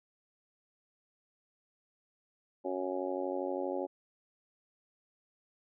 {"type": "harmonic tone", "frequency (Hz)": 92.5, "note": "F#2", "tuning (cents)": 0, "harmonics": [3, 4, 5, 6, 7, 8, 9], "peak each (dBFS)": [-40, -37, -45, -37, -45, -46, -43], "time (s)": [2.64, 3.87], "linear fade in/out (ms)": 20, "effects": []}